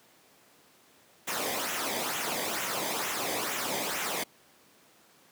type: noise with flanger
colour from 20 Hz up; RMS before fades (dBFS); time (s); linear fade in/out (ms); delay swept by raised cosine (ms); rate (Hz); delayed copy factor
pink; -32; 1.27-4.24; 10; 0.21 to 0.74; 2.2; -0.6
effects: pink hiss -60 dBFS RMS until 5.31 s + high-pass 200 Hz 12 dB/octave